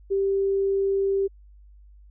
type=tone; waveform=sine; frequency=392 Hz; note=G4; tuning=in tune; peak=-20 dBFS; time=0.1-1.28 s; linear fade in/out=20 ms; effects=added 50 Hz sine -47 dBFS peak until 2.1 s